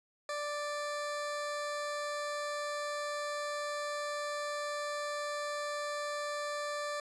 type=tone; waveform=20% pulse; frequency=587.3 Hz; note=D5; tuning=in tune; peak=-30 dBFS; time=0.29-7 s; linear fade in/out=2 ms; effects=resampled to 22050 Hz